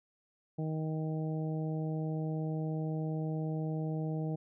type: harmonic tone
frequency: 157.1 Hz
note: D#3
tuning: 17 cents sharp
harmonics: 1 / 2 / 3 / 4 / 5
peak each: -33 / -40 / -43 / -46 / -49 dBFS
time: 0.58-4.36 s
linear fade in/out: 10 ms
effects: none